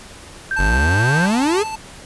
sine tone, 1568 Hz, G6, in tune, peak -18 dBFS, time 0.51-1.26 s, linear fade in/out 2 ms
square tone with tremolo, 880 Hz, A5, in tune, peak -24 dBFS, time 0.56-1.76 s, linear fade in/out 10 ms, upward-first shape triangle, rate 12 Hz, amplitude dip 30%
45% pulse exponential sweep, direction up, 43.31 to 440 Hz, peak -15 dBFS, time 0.58-1.64 s, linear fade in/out 20 ms
effects pink hiss -39 dBFS RMS until 2.05 s + resampled to 24000 Hz

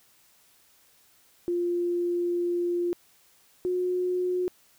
sine tone pair in turn, 349.2 / 362.2 Hz, F4 / F#4, 0 / -37 cents, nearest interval minor second, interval 63 cents, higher second, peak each -24 dBFS, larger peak neither, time 1.48-2.93 / 3.65-4.48 s, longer first, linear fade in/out 0 ms, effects white hiss -61 dBFS RMS until 4.78 s

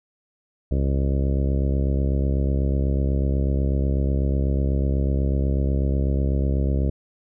harmonic tone, 68.1 Hz, C#2, 30 cents flat, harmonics 1 / 2 / 3 / 4 / 5 / 6 / 7 / 8 / 9, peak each -20 / -26 / -30 / -32 / -34 / -36 / -37 / -38 / -39 dBFS, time 0.71-6.9 s, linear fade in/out 5 ms, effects none

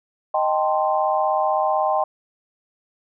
sine chord, A half-diminished seventh, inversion second, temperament equal, 622.3 / 784 / 880 / 1046.5 Hz, Eb5 / G5 / A5 / C6, 0 / 0 / 0 / 0 cents, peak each -22 / -21 / -27 / -24 dBFS, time 0.34-2.04 s, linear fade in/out 5 ms, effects none

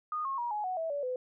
sine tone with pitch steps, 1230 / 1083.2 / 954 / 840.1 / 739.9 / 651.6 / 573.8 / 505.3 Hz, D#6 / C#6 / A#5 / G#5 / F#5 / E5 / D5 / B4, -20 / -40 / +40 / +20 / 0 / -20 / -40 / +40 cents, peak -31 dBFS, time 0.12-1.16 s, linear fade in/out 2 ms, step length 130 ms, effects none

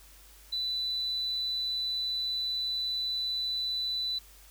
sine tone, 3985 Hz, B7, 15 cents sharp, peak -29 dBFS, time 0.52-4.19 s, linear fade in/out 10 ms, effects added 50 Hz sine -55 dBFS peak until 4.5 s + white hiss -56 dBFS RMS until 4.5 s

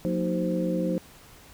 sine tone cluster, 180.2 / 229 / 310.8 / 378.4 / 521 Hz, F#3 / A#3 / D#4 / F#4 / C5, -45 / -31 / -2 / +39 / -7 cents, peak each -27 / -34 / -30 / -36 / -30 dBFS, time 0.05-0.98 s, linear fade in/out 0 ms, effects pink hiss -51 dBFS RMS until 1.53 s

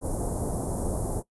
pink band-stop noise, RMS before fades -29 dBFS, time 0.01-1.23 s, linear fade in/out 50 ms, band 790 to 10000 Hz, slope 24 dB/octave, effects noise-tail reverb RT60 0.1 s tail -19 dB re dry + resampled to 24000 Hz

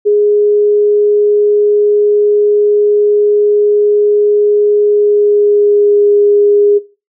sine tone with pitch glide, 415.3 to 410.5 Hz, G#4 to G#4, 0 to -20 cents, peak -6 dBFS, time 0.05-6.79 s, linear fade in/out 20 ms, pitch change -20 cents, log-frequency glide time 4.85-6.09 s, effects noise-tail reverb RT60 0.3 s tail -17 dB re dry

